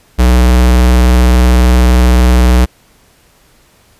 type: tone with vibrato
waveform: square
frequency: 61.74 Hz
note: B1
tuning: in tune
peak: -5 dBFS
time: 0.18-2.66 s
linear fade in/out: 20 ms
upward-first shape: square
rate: 20 Hz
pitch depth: 51 cents each way
effects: pink hiss -48 dBFS RMS until 3.99 s + resampled to 32000 Hz